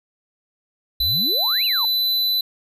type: tone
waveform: square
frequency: 4001 Hz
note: B7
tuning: 22 cents sharp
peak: -18 dBFS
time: 1-2.41 s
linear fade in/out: 5 ms
type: exponential two-way sweep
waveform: sine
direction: up then down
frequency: 56.8 to 2960 to 860 Hz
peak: -27 dBFS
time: 1-1.85 s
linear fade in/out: 0 ms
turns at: 1.65 s
effects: none